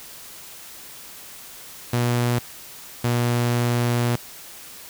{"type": "tone pair in turn", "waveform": "sawtooth", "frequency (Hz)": [120.8, 119.97], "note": ["B2", "B2"], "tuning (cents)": [-38, -50], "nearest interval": "unison", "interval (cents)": 12, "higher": "first", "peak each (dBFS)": -15, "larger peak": "neither", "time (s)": [[1.93, 2.39], [3.04, 4.16]], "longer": "second", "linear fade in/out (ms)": 5, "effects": ["white hiss -41 dBFS RMS until 4.89 s"]}